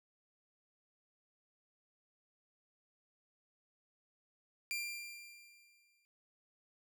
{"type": "tone with exponential decay", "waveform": "sawtooth", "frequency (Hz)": 2379, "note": "D7", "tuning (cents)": 22, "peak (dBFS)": -32, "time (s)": [4.71, 6.05], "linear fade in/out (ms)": 0, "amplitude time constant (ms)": 290, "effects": []}